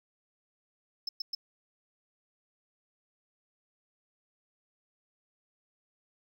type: tone bursts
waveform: triangle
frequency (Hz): 5250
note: E8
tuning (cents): -8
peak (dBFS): -30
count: 3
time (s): 1.07-1.35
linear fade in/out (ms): 5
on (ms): 20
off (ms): 110
effects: none